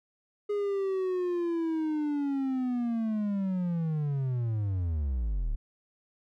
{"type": "linear sweep", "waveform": "triangle", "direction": "down", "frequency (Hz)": [415.3, 33.11], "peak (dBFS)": -25, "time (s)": [0.49, 5.56], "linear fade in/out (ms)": 10, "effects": []}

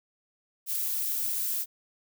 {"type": "noise", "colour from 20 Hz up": "violet", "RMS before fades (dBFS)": -30, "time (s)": [0.66, 1.66], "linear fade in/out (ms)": 50, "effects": []}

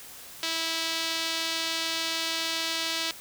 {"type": "tone with band-pass filter", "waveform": "sawtooth", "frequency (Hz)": 326.9, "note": "E4", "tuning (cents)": -14, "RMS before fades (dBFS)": -30, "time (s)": [0.43, 3.11], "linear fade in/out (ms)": 0, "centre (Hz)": 4100, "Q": 1.6, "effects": ["white hiss -45 dBFS RMS until 3.2 s"]}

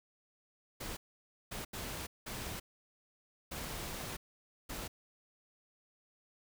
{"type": "noise bursts at uneven times", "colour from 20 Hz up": "pink", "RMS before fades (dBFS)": -42, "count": 6, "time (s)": [[0.8, 0.97], [1.51, 1.65], [1.73, 2.07], [2.26, 2.6], [3.51, 4.17], [4.69, 4.88]], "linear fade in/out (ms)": 10, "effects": []}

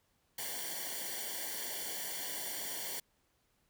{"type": "noise with comb filter", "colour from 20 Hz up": "white", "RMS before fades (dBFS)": -40, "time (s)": [0.38, 3], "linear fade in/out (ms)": 5, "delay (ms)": 0.78, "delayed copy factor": -1, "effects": ["pink hiss -75 dBFS RMS until 3.69 s"]}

